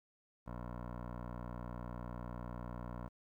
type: tone with low-pass filter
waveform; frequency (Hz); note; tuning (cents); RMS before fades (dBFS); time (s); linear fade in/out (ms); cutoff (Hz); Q
15% pulse; 60; B1; -49; -45; 0.46-3.09; 20; 1100; 2.3
effects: 12-bit